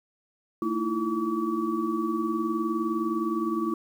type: tone cluster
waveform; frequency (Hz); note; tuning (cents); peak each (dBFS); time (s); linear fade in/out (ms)
sine; 225.4 / 315 / 334.6 / 1142; A3 / D#4 / E4 / D6; +42 / +21 / +26 / -49; -31 / -32 / -28 / -32; 0.62-3.74; 2
effects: 9-bit